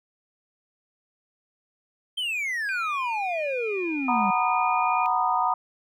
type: exponential sweep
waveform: triangle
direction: down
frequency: 3180 to 189.1 Hz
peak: -24 dBFS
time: 2.17-4.31 s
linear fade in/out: 10 ms
type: tone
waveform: sine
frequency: 2433 Hz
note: D#7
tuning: 39 cents flat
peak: -31 dBFS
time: 2.69-5.06 s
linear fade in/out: 0 ms
type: chord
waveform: sine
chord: B major seventh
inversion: second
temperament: just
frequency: 740.8 / 926 / 987.8 / 1234.7 Hz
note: F#5 / A#5 / B5 / D#6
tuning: +2 / -12 / 0 / -14 cents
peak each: -26 / -26 / -27 / -26 dBFS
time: 4.08-5.54 s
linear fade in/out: 5 ms
effects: none